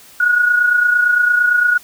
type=tone pair together; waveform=sine; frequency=1451.2 / 1480 Hz; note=F#6 / F#6; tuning=-34 / 0 cents; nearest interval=unison; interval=34 cents; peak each=-11 / -19 dBFS; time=0.2-1.78 s; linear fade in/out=5 ms; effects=white hiss -43 dBFS RMS until 1.83 s